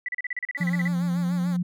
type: tone bursts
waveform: sine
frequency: 1975.5 Hz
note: B6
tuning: in tune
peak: -26 dBFS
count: 14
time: 0.06-0.878 s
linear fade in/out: 2 ms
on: 25 ms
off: 36 ms
type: tone with vibrato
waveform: 10% pulse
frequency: 274 Hz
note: C#4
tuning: 20 cents flat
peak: -30 dBFS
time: 0.57-1.57 s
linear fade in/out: 10 ms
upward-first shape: sine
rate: 6.8 Hz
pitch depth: 110 cents each way
type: tone with pitch glide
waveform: sine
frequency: 175.1 to 177.44 Hz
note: F3 to F3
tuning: +5 to +28 cents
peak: -22 dBFS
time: 0.6-1.63 s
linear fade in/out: 10 ms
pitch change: +23 cents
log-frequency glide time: 1.24-1.29 s
effects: none